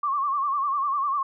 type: tone with vibrato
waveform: sine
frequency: 1126 Hz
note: C#6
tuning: 27 cents sharp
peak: -22 dBFS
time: 0.03-1.23 s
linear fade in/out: 5 ms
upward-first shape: sine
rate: 10 Hz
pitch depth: 97 cents each way
effects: none